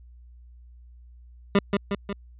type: tone with echo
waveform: 25% pulse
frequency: 200 Hz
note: G3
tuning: 35 cents sharp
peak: -12 dBFS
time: 1.55-1.59 s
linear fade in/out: 2 ms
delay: 180 ms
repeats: 3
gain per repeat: -4 dB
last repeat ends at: 2.13 s
effects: added 60 Hz sine -46 dBFS peak until 2.39 s + resampled to 8000 Hz